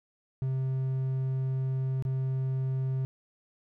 triangle tone with dropouts, 131.8 Hz, C3, 13 cents sharp, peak -25 dBFS, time 0.42-3.05 s, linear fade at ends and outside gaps 0 ms, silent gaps 2.024-2.051 s, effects none

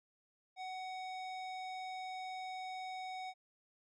square tone with low-pass filter, 747 Hz, F#5, 16 cents sharp, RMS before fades -44 dBFS, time 0.56-3.34 s, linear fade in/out 50 ms, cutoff 4500 Hz, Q 1.1, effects none

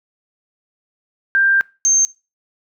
sine tone pair in turn, 1585 / 6340 Hz, G6 / G8, +19 / +19 cents, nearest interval 2 octaves, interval 2400 cents, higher second, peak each -11 dBFS, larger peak neither, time 1.35-1.61 / 1.85-2.05 s, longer first, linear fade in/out 0 ms, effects noise-tail reverb RT60 0.3 s tail -23 dB re dry

